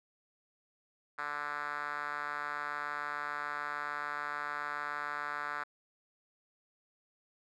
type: tone with band-pass filter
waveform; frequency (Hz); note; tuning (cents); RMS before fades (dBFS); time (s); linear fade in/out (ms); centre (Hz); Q
5% pulse; 146.83; D3; 0; -38; 1.18-5.64; 10; 1400; 2.4
effects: none